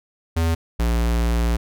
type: tone pair in turn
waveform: square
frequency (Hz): 82.41 / 58.05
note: E2 / A#1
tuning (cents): 0 / -7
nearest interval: tritone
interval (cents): 607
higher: first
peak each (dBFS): -18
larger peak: neither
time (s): 0.36-0.55 / 0.79-1.57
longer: second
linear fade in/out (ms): 10
effects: none